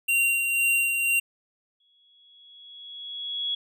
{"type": "tone with tremolo", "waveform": "square", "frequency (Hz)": 2763, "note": "F7", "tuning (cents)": -19, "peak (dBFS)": -20, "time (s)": [0.08, 1.2], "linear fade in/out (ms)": 10, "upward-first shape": "sine", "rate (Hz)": 2, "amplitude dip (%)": 40}
{"type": "tone with exponential growth", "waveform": "sine", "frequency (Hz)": 3349, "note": "G#7", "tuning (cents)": 14, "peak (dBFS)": -24, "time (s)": [1.8, 3.55], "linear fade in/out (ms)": 5, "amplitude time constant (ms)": 380}
{"effects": []}